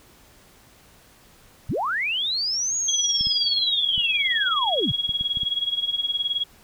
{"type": "linear two-way sweep", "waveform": "sine", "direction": "up then down", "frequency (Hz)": [53, 6720, 86], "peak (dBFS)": -22, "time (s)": [1.69, 4.92], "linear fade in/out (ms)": 5, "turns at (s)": 2.76}
{"type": "tone with tremolo", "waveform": "sine", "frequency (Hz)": 3316, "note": "G#7", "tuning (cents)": -3, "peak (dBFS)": -19, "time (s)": [2.88, 6.44], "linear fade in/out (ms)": 5, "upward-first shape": "sine", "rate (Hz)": 19, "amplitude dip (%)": 80}
{"type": "clicks", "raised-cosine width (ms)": 5, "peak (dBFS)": -24, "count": 7, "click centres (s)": [3.21, 3.27, 3.979, 5.093, 5.211, 5.372, 5.433]}
{"effects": ["pink hiss -53 dBFS RMS until 6.63 s"]}